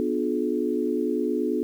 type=chord; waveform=sine; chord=B diminished seventh; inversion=none; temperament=just; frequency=246.9 / 296.3 / 355.6 / 426.7 Hz; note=B3 / D4 / F4 / Ab4; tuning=0 / +15 / +31 / +47 cents; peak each=-28 dBFS; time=0-1.63 s; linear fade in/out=0 ms; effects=9-bit